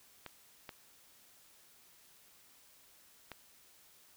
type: clicks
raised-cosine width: 0.3 ms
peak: -28 dBFS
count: 3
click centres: 0.263 / 0.692 / 3.317 s
effects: white hiss -63 dBFS RMS until 4.16 s